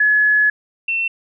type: tone pair in turn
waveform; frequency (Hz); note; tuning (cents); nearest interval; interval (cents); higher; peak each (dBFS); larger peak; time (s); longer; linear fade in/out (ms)
sine; 1700 / 2699; G#6 / E7; +40 / +40; minor sixth; 800; second; -11 / -17; first; 0-0.5 / 0.88-1.08; first; 5
effects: none